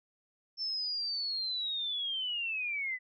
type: linear sweep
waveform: sine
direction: down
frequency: 5360 to 1975.5 Hz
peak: -32 dBFS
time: 0.57-2.99 s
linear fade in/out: 50 ms
effects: none